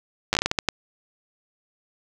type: slowing click train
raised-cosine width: 0.2 ms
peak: -3 dBFS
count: 10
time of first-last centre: 0.33-0.687 s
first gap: 9 ms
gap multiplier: 1.35
effects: none

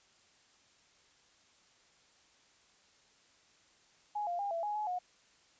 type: tone with pitch steps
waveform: sine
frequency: 833 / 698 / 806 / 670 / 833 / 846 / 723 Hz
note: G#5 / F5 / G5 / E5 / G#5 / G#5 / F#5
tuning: +5 / -1 / +48 / +28 / +5 / +32 / -40 cents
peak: -33 dBFS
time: 4.15-4.99 s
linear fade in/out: 10 ms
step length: 120 ms
effects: white hiss -66 dBFS RMS until 5.59 s + resampled to 16000 Hz

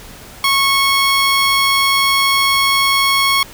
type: tone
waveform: 15% pulse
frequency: 1099 Hz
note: C#6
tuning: 15 cents flat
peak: -5 dBFS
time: 0.44-3.43 s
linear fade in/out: 2 ms
effects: pink hiss -37 dBFS RMS until 3.53 s

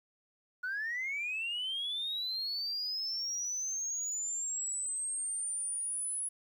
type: linear sweep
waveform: sine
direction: up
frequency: 1446 to 10320 Hz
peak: -32 dBFS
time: 0.63-6.29 s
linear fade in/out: 10 ms
effects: tanh soft clip ceiling -30 dBFS + 11-bit

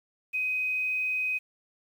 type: tone with quantisation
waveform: sine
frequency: 2513 Hz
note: D#7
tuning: 17 cents sharp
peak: -26 dBFS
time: 0.33-1.39 s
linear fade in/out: 20 ms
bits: 9
effects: none

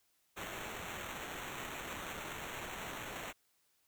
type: noise with sample-and-hold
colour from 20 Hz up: blue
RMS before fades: -44 dBFS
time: 0.36-3.33 s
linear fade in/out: 20 ms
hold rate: 4900 Hz
effects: white hiss -75 dBFS RMS until 3.87 s

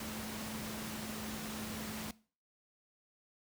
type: tone in noise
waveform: sine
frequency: 217 Hz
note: A3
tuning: 24 cents flat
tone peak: -43 dBFS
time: 0-2.11 s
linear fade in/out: 2 ms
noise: pink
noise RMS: -43 dBFS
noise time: 0-2.11 s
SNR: -3 dB
effects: noise-tail reverb RT60 0.4 s tail -20 dB re dry + high-pass 80 Hz 12 dB/octave

